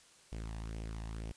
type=tone with flanger; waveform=sawtooth; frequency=55 Hz; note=A1; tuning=in tune; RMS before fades=-42 dBFS; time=0.32-1.32 s; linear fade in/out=0 ms; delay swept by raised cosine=0.34 to 1.13 ms; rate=2.1 Hz; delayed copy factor=+0.55; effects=white hiss -62 dBFS RMS until 1.36 s + resampled to 22050 Hz